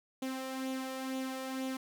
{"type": "tone with flanger", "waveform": "sawtooth", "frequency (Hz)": 262.6, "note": "C4", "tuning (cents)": 6, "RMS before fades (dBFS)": -38, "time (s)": [0.22, 1.77], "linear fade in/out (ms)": 5, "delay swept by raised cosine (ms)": [0.29, 1.69], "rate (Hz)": 2.1, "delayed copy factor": 0.5, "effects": []}